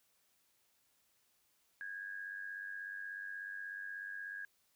sine tone with amplitude modulation, 1638 Hz, G#6, 24 cents flat, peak -39 dBFS, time 1.81-4.45 s, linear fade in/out 0 ms, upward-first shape sine, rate 96.5 Hz, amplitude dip 65%, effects white hiss -75 dBFS RMS until 4.75 s

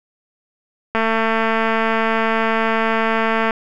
click train, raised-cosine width 0.5 ms, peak -4 dBFS, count 574, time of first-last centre 0.95-3.508 s, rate 224 Hz, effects none

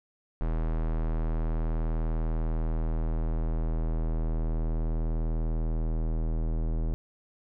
square tone with low-pass filter sweep, 40.15 Hz, E1, 45 cents flat, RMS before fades -28 dBFS, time 0.41-6.94 s, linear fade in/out 0 ms, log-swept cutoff 1300 to 520 Hz, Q 0.7, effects none

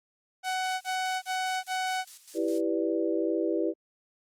sawtooth tone bursts, 747 Hz, F#5, 16 cents sharp, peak -24 dBFS, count 4, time 0.43-2.049 s, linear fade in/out 50 ms, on 380 ms, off 33 ms
violet noise with tremolo, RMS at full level -38 dBFS, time 0.44-2.61 s, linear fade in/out 10 ms, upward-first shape square, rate 4.9 Hz, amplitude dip 65%
sine chord, E minor seventh, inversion none, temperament equal, 329.6 / 392 / 493.9 / 587.3 Hz, E4 / G4 / B4 / D5, 0 / 0 / 0 / 0 cents, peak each -28 / -31 / -32 / -34 dBFS, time 2.34-3.74 s, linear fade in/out 50 ms
effects low-pass 8000 Hz 12 dB/octave + Opus 48 kbps

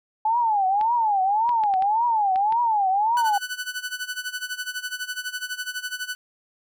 sine tone with vibrato, 850 Hz, G#5, 40 cents sharp, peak -18 dBFS, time 0.25-3.38 s, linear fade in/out 5 ms, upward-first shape triangle, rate 1.8 Hz, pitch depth 240 cents each way
clicks, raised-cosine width 0.3 ms, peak -21 dBFS, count 7, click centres 0.812 / 1.492 / 1.637 / 1.739 / 1.823 / 2.359 / 2.524 s
sawtooth tone with tremolo, 1493 Hz, F#6, 15 cents sharp, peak -22 dBFS, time 3.17-6.15 s, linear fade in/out 0 ms, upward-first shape sine, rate 12 Hz, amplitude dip 85%
effects none

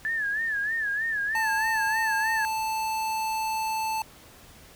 sine tone with vibrato, 1727 Hz, A6, 33 cents flat, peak -25 dBFS, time 0.05-2.45 s, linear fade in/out 0 ms, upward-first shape sine, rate 3.2 Hz, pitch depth 110 cents each way
square tone, 880 Hz, A5, in tune, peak -27 dBFS, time 1.35-4.02 s, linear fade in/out 2 ms
effects pink hiss -51 dBFS RMS until 4.75 s

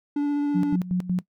triangle tone with vibrato, 289.3 Hz, D4, 26 cents flat, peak -19 dBFS, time 0.16-0.76 s, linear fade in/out 5 ms, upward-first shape square, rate 15 Hz, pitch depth 8 cents each way
sine tone with tremolo, 180.9 Hz, F#3, 39 cents flat, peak -20 dBFS, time 0.54-1.22 s, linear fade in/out 20 ms, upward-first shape square, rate 5.4 Hz, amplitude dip 75%
effects noise-tail reverb RT60 0.1 s tail -22 dB re dry

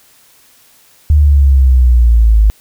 sine exponential sweep, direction down, 75.9 to 51.91 Hz, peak -4 dBFS, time 1.1-2.5 s, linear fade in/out 0 ms, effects white hiss -47 dBFS RMS until 2.6 s

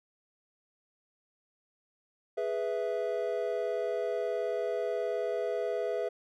triangle chord, E major, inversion first, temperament equal, 415.3 / 493.9 / 659.3 Hz, G#4 / B4 / E5, 0 / 0 / 0 cents, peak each -32 dBFS, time 2.37-6.09 s, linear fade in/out 10 ms, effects none

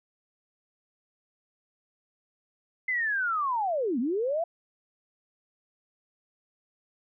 sine linear two-way sweep, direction down then up, 2070 to 220 to 696 Hz, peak -25 dBFS, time 2.88-4.44 s, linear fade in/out 5 ms, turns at 3.99 s, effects none

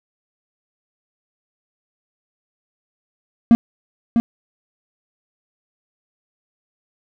triangle tone with echo, 232.6 Hz, A#3, 4 cents flat, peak -4 dBFS, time 3.51-3.55 s, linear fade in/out 0 ms, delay 650 ms, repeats 1, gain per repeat -6 dB, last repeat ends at 4.2 s, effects none

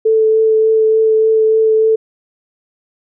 sine tone with vibrato, 440 Hz, A4, in tune, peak -8 dBFS, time 0.05-1.96 s, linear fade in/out 10 ms, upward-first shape triangle, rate 3.4 Hz, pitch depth 12 cents each way, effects none

